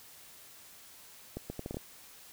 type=accelerating click train; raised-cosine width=2 ms; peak=-24 dBFS; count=7; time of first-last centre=1.37-1.77 s; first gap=130 ms; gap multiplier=0.72; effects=white hiss -54 dBFS RMS until 2.32 s